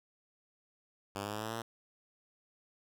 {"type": "linear sweep", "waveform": "5% pulse", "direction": "up", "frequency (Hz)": [98, 116.5], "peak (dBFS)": -26, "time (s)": [1.15, 1.62], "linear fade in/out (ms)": 5, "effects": []}